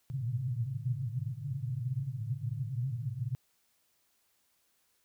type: band-pass noise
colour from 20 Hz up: white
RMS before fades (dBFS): -35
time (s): 0.1-3.35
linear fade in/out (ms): 0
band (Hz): 110 to 140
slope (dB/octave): 96
effects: white hiss -73 dBFS RMS until 5.04 s